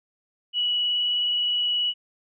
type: tone with vibrato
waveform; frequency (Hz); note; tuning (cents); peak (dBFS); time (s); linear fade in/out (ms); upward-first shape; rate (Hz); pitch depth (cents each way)
sine; 2935; F#7; -15; -21; 0.53-1.94; 50; square; 19; 9
effects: none